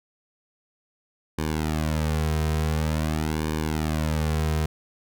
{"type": "tone with flanger", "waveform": "sawtooth", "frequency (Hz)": 77.78, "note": "D#2", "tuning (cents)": 0, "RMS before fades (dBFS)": -25, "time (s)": [1.38, 4.66], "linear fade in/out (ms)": 5, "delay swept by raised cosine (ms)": [1.5, 3.5], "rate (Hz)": 0.47, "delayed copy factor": -0.9, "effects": []}